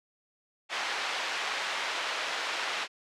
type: band-pass noise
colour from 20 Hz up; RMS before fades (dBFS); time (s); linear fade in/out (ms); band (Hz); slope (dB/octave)
white; -33; 0.69-2.88; 50; 630 to 2900; 12
effects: low-pass 8000 Hz 12 dB/octave